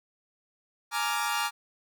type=chord; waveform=sawtooth; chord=Bb dominant seventh; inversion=third; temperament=equal with one note detuned; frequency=837.8 / 932.3 / 1174.7 / 1396.9 Hz; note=Ab5 / Bb5 / D6 / F6; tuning=+15 / 0 / 0 / 0 cents; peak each=-29 dBFS; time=0.91-1.51 s; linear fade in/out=50 ms; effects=none